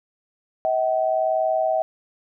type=tone pair together; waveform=sine; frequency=639.1 / 760 Hz; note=D#5 / F#5; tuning=+46 / +46 cents; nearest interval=minor third; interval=300 cents; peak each=-20 / -23 dBFS; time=0.65-1.82 s; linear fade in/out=0 ms; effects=none